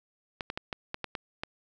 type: clicks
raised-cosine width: 0.3 ms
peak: -17 dBFS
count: 8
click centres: 0.408 / 0.501 / 0.575 / 0.728 / 0.944 / 1.043 / 1.152 / 1.435 s
effects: none